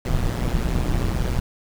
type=noise with amplitude modulation; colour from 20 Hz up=brown; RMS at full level=-18 dBFS; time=0.05-1.4 s; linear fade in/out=5 ms; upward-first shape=sine; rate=124 Hz; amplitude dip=85%; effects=none